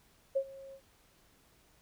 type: tone with ADSR envelope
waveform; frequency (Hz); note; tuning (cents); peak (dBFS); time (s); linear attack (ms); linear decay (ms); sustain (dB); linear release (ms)
sine; 542; C#5; -39; -25; 0.35-0.81; 16; 69; -21; 75
effects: pink hiss -66 dBFS RMS until 1.81 s